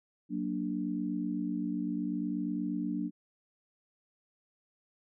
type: chord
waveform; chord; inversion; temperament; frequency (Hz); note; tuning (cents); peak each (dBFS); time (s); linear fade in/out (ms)
sine; Gb augmented; none; equal; 185 / 233.1 / 293.7; Gb3 / Bb3 / D4; 0 / 0 / 0; -36 / -36 / -34; 0.29-3.11; 50
effects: none